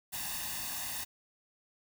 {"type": "noise with comb filter", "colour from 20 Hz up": "white", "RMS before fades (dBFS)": -38, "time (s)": [0.12, 1.05], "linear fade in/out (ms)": 20, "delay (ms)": 1.1, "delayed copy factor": 0.8, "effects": []}